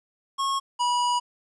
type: tone pair in turn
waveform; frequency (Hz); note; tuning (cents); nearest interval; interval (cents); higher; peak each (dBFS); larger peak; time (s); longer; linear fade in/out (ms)
square; 1092 / 972.9; C#6 / B5; -26 / -26; major second; 200; first; -24 / -22; second; 0.38-0.6 / 0.79-1.2; second; 20
effects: resampled to 22050 Hz + 10-bit